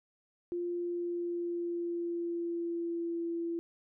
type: tone with pitch glide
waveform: sine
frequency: 349.2 to 337.5 Hz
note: F4 to E4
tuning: 0 to +41 cents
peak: -32 dBFS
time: 0.52-3.59 s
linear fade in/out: 0 ms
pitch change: -59 cents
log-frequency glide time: 0.7-3.23 s
effects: none